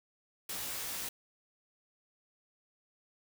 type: noise with comb filter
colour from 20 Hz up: white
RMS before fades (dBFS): -39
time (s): 0.49-1.09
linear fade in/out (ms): 5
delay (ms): 16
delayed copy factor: +0.8
effects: none